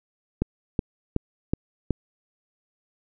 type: click train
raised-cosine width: 3 ms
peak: -9 dBFS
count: 5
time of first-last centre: 0.42-1.907 s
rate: 2.69 Hz
effects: none